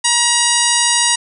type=harmonic tone with a mistuned harmonic; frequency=953 Hz; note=A#5; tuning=38 cents sharp; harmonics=1 / 2 / 3 / 4 / 5 / 6 / 7 / 8 / 9 / 10; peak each=-21 / -21 / -21 / -21 / -21 / -21 / -21 / -21 / -21 / -21 dBFS; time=0.04-1.16 s; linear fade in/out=10 ms; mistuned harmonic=8; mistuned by=+63 cents; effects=none